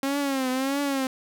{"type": "tone with vibrato", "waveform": "sawtooth", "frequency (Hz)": 269.8, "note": "C#4", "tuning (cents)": -47, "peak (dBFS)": -20, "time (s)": [0.03, 1.07], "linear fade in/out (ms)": 2, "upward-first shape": "triangle", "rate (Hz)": 1.6, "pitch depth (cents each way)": 110, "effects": []}